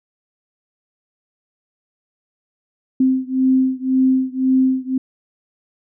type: beating tone pair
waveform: sine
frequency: 260 / 261.9 Hz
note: C4 / C4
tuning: -11 / +2 cents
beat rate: 1.9 Hz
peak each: -16 / -17 dBFS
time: 3-4.98 s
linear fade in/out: 5 ms
effects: none